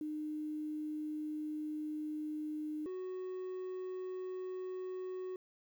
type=tone pair in turn; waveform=sine / triangle; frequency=305 / 370 Hz; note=D#4 / F#4; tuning=-34 / 0 cents; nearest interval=minor third; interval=334 cents; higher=second; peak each=-37 / -37 dBFS; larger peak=neither; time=0.01-2.86 / 2.86-5.36 s; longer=first; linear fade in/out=2 ms; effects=11-bit